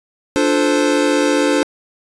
square chord, D minor seventh, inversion none, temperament equal with one note detuned, 293.7 / 349.2 / 440 / 520.2 Hz, D4 / F4 / A4 / C5, 0 / 0 / 0 / -10 cents, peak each -17 / -22 / -21 / -19 dBFS, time 0.36-1.63 s, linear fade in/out 0 ms, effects resampled to 22050 Hz

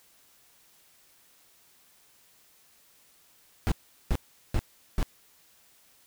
brown noise bursts, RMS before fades -24 dBFS, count 4, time 3.67-5.028 s, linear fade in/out 0 ms, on 47 ms, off 390 ms, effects white hiss -61 dBFS RMS until 6.06 s

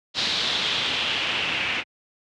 white noise with low-pass filter sweep, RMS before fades -25 dBFS, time 0.14-1.84 s, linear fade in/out 50 ms, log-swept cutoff 4100 to 2500 Hz, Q 3.3, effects high-pass 80 Hz 12 dB/octave + low-pass 7000 Hz 12 dB/octave

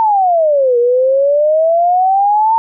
sine exponential two-way sweep, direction down then up, 912 to 472.9 to 912 Hz, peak -8 dBFS, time 0-2.58 s, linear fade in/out 0 ms, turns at 0.78 s, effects none

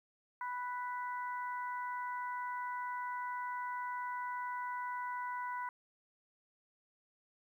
harmonic tone, 493.9 Hz, B4, in tune, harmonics 2 / 3 / 4, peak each -38 / -45 / -49 dBFS, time 0.41-5.69 s, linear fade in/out 2 ms, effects 12-bit

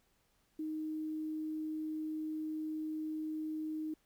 sine tone with quantisation, 311.4 Hz, D#4, 2 cents sharp, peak -36 dBFS, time 0.59-3.94 s, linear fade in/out 5 ms, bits 11, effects pink hiss -74 dBFS RMS until 4.05 s

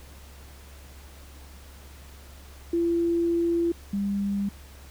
sine tone pair in turn, 339.4 / 200.2 Hz, F4 / G3, -49 / +37 cents, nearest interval major sixth, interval 914 cents, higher first, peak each -21 / -24 dBFS, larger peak first, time 2.73-3.72 / 3.93-4.49 s, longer first, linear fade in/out 5 ms, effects added 69 Hz sine -45 dBFS peak until 4.9 s + pink hiss -51 dBFS RMS until 4.9 s

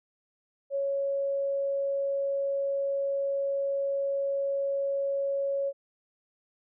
sine tone, 554.4 Hz, C#5, in tune, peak -26 dBFS, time 0.7-5.73 s, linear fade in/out 50 ms, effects none

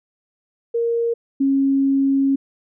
sine tone pair in turn, 466.2 / 273.1 Hz, A#4 / C#4, 0 / -26 cents, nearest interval major sixth, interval 926 cents, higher first, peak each -17 / -14 dBFS, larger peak second, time 0.74-1.14 / 1.4-2.36 s, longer second, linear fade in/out 10 ms, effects none

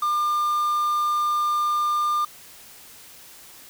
triangle tone with quantisation, 1200 Hz, D6, 37 cents sharp, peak -18 dBFS, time 0.02-2.25 s, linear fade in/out 5 ms, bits 7, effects white hiss -46 dBFS RMS until 3.69 s

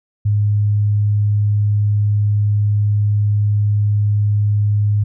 sine tone, 103.83 Hz, G#2, in tune, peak -12 dBFS, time 0.25-5.04 s, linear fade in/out 10 ms, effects none

